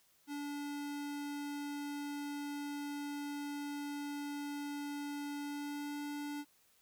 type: tone with pitch glide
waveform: square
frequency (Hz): 288.5 to 291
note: D4 to D4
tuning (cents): -31 to -16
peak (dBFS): -40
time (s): 0.27-6.45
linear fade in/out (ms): 50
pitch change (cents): +15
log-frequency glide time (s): 5.41-6
effects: white hiss -70 dBFS RMS until 6.81 s